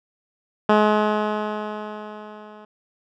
10% pulse tone with level ramp, 211.9 Hz, G#3, 35 cents sharp, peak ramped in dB -4 to -33 dBFS, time 0.69-2.65 s, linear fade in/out 5 ms, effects low-pass 2000 Hz 12 dB/octave

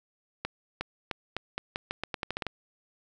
accelerating click train, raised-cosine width 0.3 ms, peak -15 dBFS, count 14, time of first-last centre 0.45-2.467 s, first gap 360 ms, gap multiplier 0.84, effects none

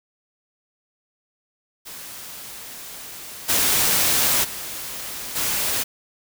white noise with level steps, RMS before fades -37 / -19 / -32 / -23 dBFS, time 1.85-5.84 s, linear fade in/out 20 ms, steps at 3.48 / 4.43 / 5.35 s, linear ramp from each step 20 ms, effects none

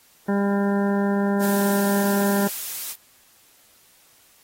harmonic tone, 200 Hz, G3, 35 cents sharp, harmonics 1 / 2 / 3 / 4 / 5 / 7 / 8 / 9, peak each -20 / -26 / -30 / -32 / -34 / -37 / -38 / -39 dBFS, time 0.28-2.48 s, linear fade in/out 10 ms
blue noise, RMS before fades -30 dBFS, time 1.39-2.96 s, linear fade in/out 50 ms
effects white hiss -56 dBFS RMS until 4.43 s + AAC 48 kbps

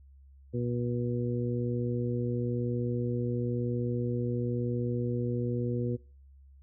harmonic tone, 121 Hz, B2, 35 cents flat, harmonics 1 / 2 / 3 / 4, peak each -31 / -34 / -36 / -37 dBFS, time 0.53-5.97 s, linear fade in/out 20 ms, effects noise-tail reverb RT60 0.4 s tail -23 dB re dry + added 68 Hz sine -52 dBFS peak until 6.62 s

